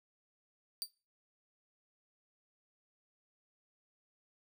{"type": "tone with exponential decay", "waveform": "sawtooth", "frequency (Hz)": 4643, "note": "D8", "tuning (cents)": -21, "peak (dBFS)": -29, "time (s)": [0.82, 0.9], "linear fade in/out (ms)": 0, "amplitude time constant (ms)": 16, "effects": ["noise-tail reverb RT60 0.3 s tail -19 dB re dry"]}